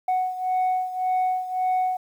sine beating tone pair, 740 / 741.8 Hz, F#5 / F#5, 0 / +4 cents, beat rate 1.8 Hz, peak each -21 / -25 dBFS, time 0.08-1.97 s, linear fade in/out 5 ms, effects tanh soft clip ceiling -18 dBFS + 9-bit

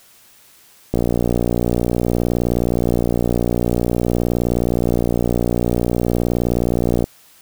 click train, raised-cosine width 2 ms, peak -4 dBFS, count 364, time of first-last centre 0.94-7.041 s, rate 59.5 Hz, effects white hiss -49 dBFS RMS until 7.41 s

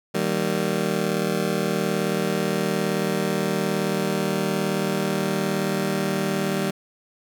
20% pulse chord, Eb major, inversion none, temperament just, 155.56 / 194.45 / 233.3 Hz, Eb3 / G3 / Bb3, 0 / -14 / +2 cents, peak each -23 / -19 / -25 dBFS, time 0.14-6.71 s, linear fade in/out 10 ms, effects none

